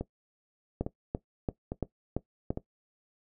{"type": "two click trains", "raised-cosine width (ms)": 2, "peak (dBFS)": [-16, -20], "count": [6, 4], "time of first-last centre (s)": [[0.81, 2.505], [0.01, 2.574]], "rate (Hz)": [2.95, 1.17], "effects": ["noise-tail reverb RT60 0.1 s tail -17 dB re dry"]}